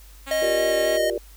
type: tone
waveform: 5% pulse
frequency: 272.9 Hz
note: C#4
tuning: 27 cents flat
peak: -21 dBFS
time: 0.26-0.98 s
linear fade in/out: 20 ms
type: tone with vibrato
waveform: square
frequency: 622.3 Hz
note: D#5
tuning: in tune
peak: -21 dBFS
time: 0.31-1.1 s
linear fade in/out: 2 ms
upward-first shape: square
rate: 3.7 Hz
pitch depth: 10 cents each way
type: chord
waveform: sine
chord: G minor seventh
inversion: third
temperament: just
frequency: 352.8 / 392 / 470.4 / 588 Hz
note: F4 / G4 / Bb4 / D5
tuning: +18 / 0 / +16 / +2 cents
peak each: -29 dBFS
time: 0.42-1.18 s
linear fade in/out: 2 ms
effects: added 50 Hz sine -44 dBFS peak until 1.36 s + white hiss -52 dBFS RMS until 1.36 s